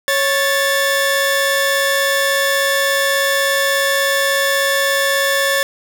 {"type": "tone pair together", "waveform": "sawtooth", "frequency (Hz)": [552, 1752.5], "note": ["C#5", "A6"], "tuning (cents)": [-7, -7], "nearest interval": "octave + minor sixth", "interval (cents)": 2000, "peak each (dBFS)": -13, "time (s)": [0.08, 5.63], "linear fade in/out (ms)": 0, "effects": []}